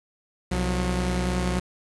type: tone pair together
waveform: sawtooth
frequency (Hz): 63.7 / 180.74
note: C2 / F#3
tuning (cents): -46 / -40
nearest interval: octave + tritone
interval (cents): 1806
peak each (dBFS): -22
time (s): 0.51-1.6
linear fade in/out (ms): 10
effects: resampled to 24000 Hz + 7-bit